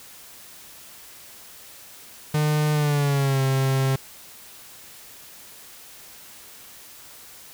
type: tone with pitch glide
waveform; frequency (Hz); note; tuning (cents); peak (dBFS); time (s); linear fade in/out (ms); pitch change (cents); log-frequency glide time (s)
45% pulse; 151.1 to 133.84; D3 to C3; +50 to +40; -19; 2.34-3.96; 5; -210; 2.73-3.41
effects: white hiss -45 dBFS RMS until 7.53 s